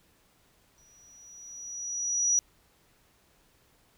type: tone with exponential growth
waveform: sine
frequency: 5830 Hz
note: F#8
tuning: 26 cents flat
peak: -20 dBFS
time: 0.78-2.39 s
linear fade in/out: 0 ms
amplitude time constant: 350 ms
effects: pink hiss -65 dBFS RMS until 3.97 s